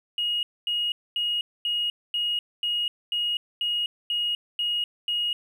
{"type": "tone bursts", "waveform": "triangle", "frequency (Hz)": 2880, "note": "F#7", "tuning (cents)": -47, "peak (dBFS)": -20, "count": 11, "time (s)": [0.18, 5.33], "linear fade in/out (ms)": 2, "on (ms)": 250, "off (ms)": 240, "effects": ["tanh soft clip ceiling -21 dBFS"]}